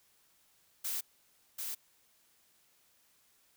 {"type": "noise with echo", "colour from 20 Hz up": "blue", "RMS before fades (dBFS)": -36, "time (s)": [0.84, 1.01], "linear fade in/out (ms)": 10, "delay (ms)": 740, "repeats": 1, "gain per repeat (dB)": -3, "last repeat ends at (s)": 1.75, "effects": ["white hiss -69 dBFS RMS until 3.56 s"]}